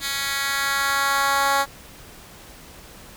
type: tone with high-pass filter sweep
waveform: 10% pulse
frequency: 277.2 Hz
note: C#4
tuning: in tune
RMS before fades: -22 dBFS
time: 0-1.66 s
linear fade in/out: 50 ms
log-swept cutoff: 2700 to 750 Hz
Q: 1.3
effects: pink hiss -44 dBFS RMS until 3.16 s